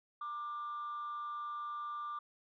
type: tone with frequency modulation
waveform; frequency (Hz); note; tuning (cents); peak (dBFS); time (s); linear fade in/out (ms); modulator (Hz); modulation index
sine; 1186; D6; +17; -37; 0.21-2.19; 5; 253; 0.26
effects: tanh soft clip ceiling -36 dBFS